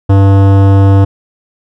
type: tone with hard clipping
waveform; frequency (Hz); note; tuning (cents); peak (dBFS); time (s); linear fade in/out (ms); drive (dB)
sine; 98; G2; 0; -5; 0.09-1.05; 10; 17
effects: none